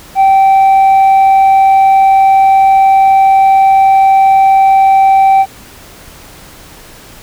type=tone with tanh clipping; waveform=triangle; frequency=776 Hz; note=G5; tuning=18 cents flat; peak=-4 dBFS; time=0.15-5.46 s; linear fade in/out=50 ms; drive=7 dB; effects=pink hiss -35 dBFS RMS until 7.22 s